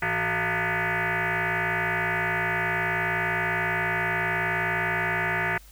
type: tone with frequency modulation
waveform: sine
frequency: 103.83 Hz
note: G#2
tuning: in tune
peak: -23 dBFS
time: 0.02-5.58 s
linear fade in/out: 5 ms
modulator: 267 Hz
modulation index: 8
effects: added 50 Hz sine -48 dBFS peak until 5.71 s + white hiss -54 dBFS RMS until 5.71 s